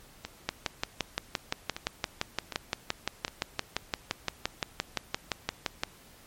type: two click trains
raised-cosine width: 0.2 ms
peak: -18 / -10 dBFS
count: 5 / 32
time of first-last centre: 0.25-3.28 / 0.49-5.835 s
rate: 1.32 / 5.8 Hz
effects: pink hiss -55 dBFS RMS until 6.26 s + MP3 64 kbps